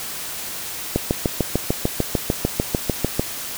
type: click train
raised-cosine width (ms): 2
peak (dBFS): -4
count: 16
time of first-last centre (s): 0.96-3.195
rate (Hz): 6.71
effects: white hiss -30 dBFS RMS until 3.57 s